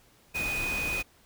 sine tone in noise, 2489 Hz, D#7, in tune, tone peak -29 dBFS, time 0.34-1.03 s, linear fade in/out 20 ms, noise pink, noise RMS -36 dBFS, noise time 0.34-1.03 s, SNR +4 dB, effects pink hiss -61 dBFS RMS until 1.25 s

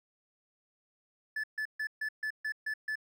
triangle tone bursts, 1736 Hz, A6, 24 cents flat, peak -30 dBFS, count 8, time 1.36-2.956 s, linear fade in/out 5 ms, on 77 ms, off 140 ms, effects none

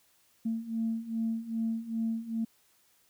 sine beating tone pair, 224.4 / 226.9 Hz, A3 / A#3, +34 / -47 cents, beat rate 2.5 Hz, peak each -34 / -31 dBFS, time 0.45-2.45 s, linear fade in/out 10 ms, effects tanh soft clip ceiling -22 dBFS + white hiss -67 dBFS RMS until 3.09 s

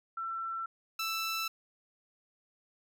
sine / 15% pulse tone pair in turn, 1343 / 1325.3 Hz, E6 / E6, +32 / +9 cents, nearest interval unison, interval 23 cents, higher first, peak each -34 / -26 dBFS, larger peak second, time 0.17-0.66 / 0.99-1.48 s, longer neither, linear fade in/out 5 ms, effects none

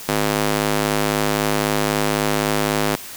square tone with high-pass filter, 51.91 Hz, G#1, in tune, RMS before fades -20 dBFS, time 0.08-2.96 s, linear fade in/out 10 ms, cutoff 240 Hz, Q 0.61, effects white hiss -35 dBFS RMS until 3.16 s

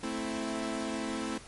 sawtooth chord, A minor, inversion none, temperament equal, 220 / 261.6 / 329.6 Hz, A3 / C4 / E4, 0 / 0 / 0 cents, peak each -33 dBFS, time 0.03-1.38 s, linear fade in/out 5 ms, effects pink hiss -50 dBFS RMS until 1.47 s + MP3 48 kbps

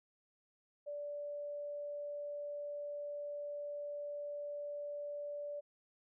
sine tone, 582 Hz, D5, 16 cents flat, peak -40 dBFS, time 0.86-5.61 s, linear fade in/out 20 ms, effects none

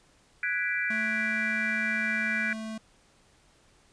sine chord, G# half-diminished seventh, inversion third, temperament equal, 1480 / 1661.2 / 1975.5 / 2349 Hz, F#6 / G#6 / B6 / D7, 0 / 0 / 0 / 0 cents, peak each -32 dBFS, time 0.43-2.53 s, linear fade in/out 2 ms
square tone, 220 Hz, A3, in tune, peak -35 dBFS, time 0.9-2.78 s, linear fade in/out 5 ms
effects pink hiss -62 dBFS RMS until 3.92 s + resampled to 22050 Hz

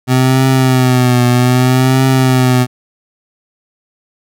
25% pulse tone with vibrato, 127.4 Hz, C3, 46 cents flat, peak -4 dBFS, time 0.07-2.67 s, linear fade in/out 50 ms, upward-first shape triangle, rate 0.63 Hz, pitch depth 69 cents each way, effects none

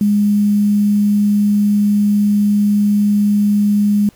sine tone with quantisation, 205.9 Hz, G#3, 15 cents flat, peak -10 dBFS, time 0.01-4.09 s, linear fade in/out 2 ms, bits 6, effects pink hiss -51 dBFS RMS until 4.15 s

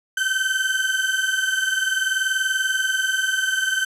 35% pulse tone pair together, 1530 / 1550.5 Hz, G6 / G6, -42 / -19 cents, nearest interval unison, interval 23 cents, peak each -21 dBFS, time 0.17-3.85 s, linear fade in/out 5 ms, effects low-pass 12000 Hz 12 dB/octave

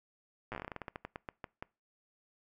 slowing click train, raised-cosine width 0.5 ms, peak -25 dBFS, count 20, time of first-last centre 0.52-1.625 s, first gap 8 ms, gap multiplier 1.19, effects noise-tail reverb RT60 0.3 s tail -24 dB re dry

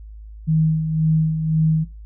sine tone with tremolo, 158.4 Hz, D#3, 31 cents sharp, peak -13 dBFS, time 0.47-1.85 s, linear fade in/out 20 ms, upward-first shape sine, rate 1.9 Hz, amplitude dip 55%, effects noise-tail reverb RT60 0.3 s tail -18 dB re dry + added 53 Hz sine -35 dBFS peak until 2.05 s

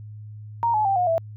sine tone with pitch steps, 932.3 / 854.9 / 784 / 718.9 / 659.2 Hz, A#5 / G#5 / G5 / F5 / E5, 0 / +50 / 0 / +50 / 0 cents, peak -18 dBFS, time 0.63-1.18 s, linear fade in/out 0 ms, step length 110 ms, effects added 106 Hz sine -36 dBFS peak until 1.36 s

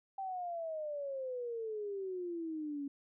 sine exponential sweep, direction down, 784 to 277.2 Hz, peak -37 dBFS, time 0.18-2.88 s, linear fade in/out 5 ms, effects none

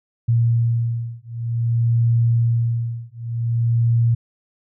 sine beating tone pair, 116.54 / 117.07 Hz, A#2 / A#2, 0 / +8 cents, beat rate 0.53 Hz, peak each -19 dBFS, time 0.28-4.15 s, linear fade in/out 10 ms, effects none

